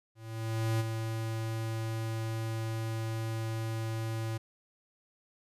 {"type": "tone with ADSR envelope", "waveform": "square", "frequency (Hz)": 112.2, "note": "A2", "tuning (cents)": 34, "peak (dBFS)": -27, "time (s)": [0.15, 4.38], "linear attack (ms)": 650, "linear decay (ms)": 24, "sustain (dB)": -6, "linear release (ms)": 11, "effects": ["resampled to 32000 Hz"]}